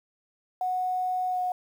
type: tone with pitch glide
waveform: sine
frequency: 736 to 729.2 Hz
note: F#5 to F#5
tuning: -9 to -25 cents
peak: -25 dBFS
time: 0.61-1.52 s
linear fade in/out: 2 ms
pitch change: -16 cents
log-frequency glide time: 1.28-1.4 s
effects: 9-bit